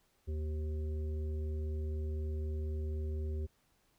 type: harmonic tone with a mistuned harmonic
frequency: 77 Hz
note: D#2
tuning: 17 cents flat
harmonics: 1 / 3 / 5 / 7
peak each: -34 / -50 / -46 / -58 dBFS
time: 0.27-3.47 s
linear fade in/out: 20 ms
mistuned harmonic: 7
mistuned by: -32 cents
effects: pink hiss -73 dBFS RMS until 3.98 s